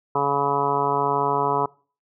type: harmonic tone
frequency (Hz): 141.4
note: C#3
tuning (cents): +35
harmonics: 1 / 2 / 3 / 4 / 5 / 6 / 7 / 8 / 9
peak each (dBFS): -32 / -33 / -25 / -34 / -28 / -29 / -23 / -31 / -30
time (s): 0.15-1.66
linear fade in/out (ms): 5
effects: noise-tail reverb RT60 0.4 s tail -23 dB re dry